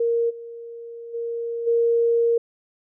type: tone with level steps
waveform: sine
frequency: 466.2 Hz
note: A#4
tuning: in tune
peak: -18 / -34 / -25 / -16 dBFS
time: 0-2.38 s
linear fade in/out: 5 ms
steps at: 0.29 / 1.13 / 1.66 s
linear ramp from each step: 20 ms
effects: none